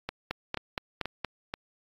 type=two click trains; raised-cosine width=0.3 ms; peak=-16 / -14 dBFS; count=4 / 5; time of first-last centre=0.09-1.539 / 0.31-1.247 s; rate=2.07 / 4.27 Hz; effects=AAC 32 kbps